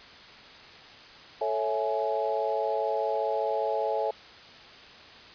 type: chord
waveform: sine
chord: A major seventh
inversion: none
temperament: equal with one note detuned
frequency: 440 / 554.4 / 659.3 / 838.8 Hz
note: A4 / C#5 / E5 / G#5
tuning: 0 / 0 / 0 / +17 cents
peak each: -31 dBFS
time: 1.41-4.11 s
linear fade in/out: 5 ms
effects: white hiss -48 dBFS RMS until 5.34 s + resampled to 11025 Hz